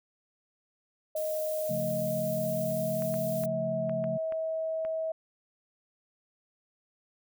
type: tone with pitch glide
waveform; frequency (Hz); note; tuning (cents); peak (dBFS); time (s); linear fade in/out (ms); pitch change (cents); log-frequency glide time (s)
sine; 622.3 to 642.8; D#5 to E5; 0 to -44; -29; 1.15-5.12; 5; +56; 1.95-3.24
type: noise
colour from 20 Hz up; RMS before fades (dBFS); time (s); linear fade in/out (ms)
violet; -41; 1.16-3.46; 5
type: chord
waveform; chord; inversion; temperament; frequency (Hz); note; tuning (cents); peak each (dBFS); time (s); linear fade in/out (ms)
sine; Db augmented; none; equal; 138.59 / 174.61 / 220; Db3 / F3 / A3; 0 / 0 / 0; -37; 1.69-4.18; 10
type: clicks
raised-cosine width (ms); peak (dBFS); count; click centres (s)
0.5; -29; 7; 3.022 / 3.141 / 3.437 / 3.895 / 4.041 / 4.323 / 4.85
effects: none